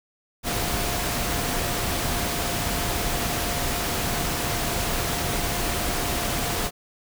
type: tone in noise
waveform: sine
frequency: 701 Hz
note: F5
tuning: 6 cents sharp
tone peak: -35 dBFS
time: 0.43-6.71 s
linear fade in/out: 50 ms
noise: pink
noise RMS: -26 dBFS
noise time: 0.43-6.71 s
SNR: -12 dB
effects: none